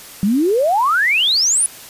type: exponential sweep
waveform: sine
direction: up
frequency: 186.2 to 10290 Hz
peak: -12 dBFS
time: 0.23-1.66 s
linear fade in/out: 0 ms
effects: white hiss -37 dBFS RMS until 1.89 s + resampled to 32000 Hz